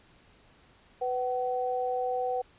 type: tone pair together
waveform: sine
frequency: 498.3 / 756.3 Hz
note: B4 / F#5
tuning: +15 / +38 cents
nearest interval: perfect fifth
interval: 723 cents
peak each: -30 / -30 dBFS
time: 1.01-2.42 s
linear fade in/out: 10 ms
effects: pink hiss -60 dBFS RMS until 2.58 s + resampled to 8000 Hz